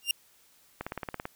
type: tone with exponential growth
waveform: sawtooth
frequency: 2794 Hz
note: F7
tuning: in tune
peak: -17 dBFS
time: 0.02-0.11 s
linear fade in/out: 2 ms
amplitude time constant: 18 ms
type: click train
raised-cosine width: 0.5 ms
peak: -19 dBFS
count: 9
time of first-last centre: 0.81-1.254 s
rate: 18 Hz
effects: white hiss -62 dBFS RMS until 1.35 s